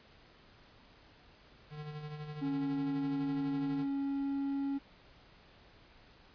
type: tone with tremolo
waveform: square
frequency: 150.4 Hz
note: D3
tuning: 42 cents sharp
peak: -40 dBFS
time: 1.7-3.87 s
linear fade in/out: 50 ms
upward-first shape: sine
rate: 12 Hz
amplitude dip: 50%
type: tone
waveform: triangle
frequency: 277.2 Hz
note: C#4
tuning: in tune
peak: -30 dBFS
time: 2.41-4.79 s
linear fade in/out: 20 ms
effects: pink hiss -60 dBFS RMS until 6.34 s + resampled to 11025 Hz